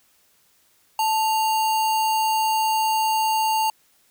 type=tone with sample-and-hold; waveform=sine; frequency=880 Hz; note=A5; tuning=in tune; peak=-18 dBFS; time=0.99-3.7 s; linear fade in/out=2 ms; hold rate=3675 Hz; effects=white hiss -61 dBFS RMS until 4.1 s